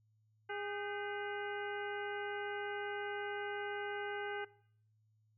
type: harmonic tone with a mistuned harmonic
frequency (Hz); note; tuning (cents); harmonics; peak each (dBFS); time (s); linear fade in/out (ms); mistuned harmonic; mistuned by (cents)
409.6; G#4; -24; 1 / 2 / 3 / 4 / 5 / 6 / 7; -43 / -44 / -52 / -44 / -49 / -55 / -54; 0.49-4.45; 10; 4; -100
effects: noise-tail reverb RT60 0.6 s tail -20 dB re dry + added 108 Hz sine -70 dBFS peak until 5.37 s